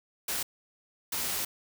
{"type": "noise bursts at uneven times", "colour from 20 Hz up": "white", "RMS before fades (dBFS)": -32, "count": 2, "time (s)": [[0.28, 0.43], [1.12, 1.45]], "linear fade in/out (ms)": 5, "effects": []}